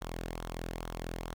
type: tone with flanger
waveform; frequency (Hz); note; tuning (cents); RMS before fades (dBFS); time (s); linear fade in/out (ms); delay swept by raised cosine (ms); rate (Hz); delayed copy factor
sawtooth; 42.1; E1; +37; -40; 0.01-1.34; 10; 0.41 to 0.97; 2.3; -0.55
effects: 11-bit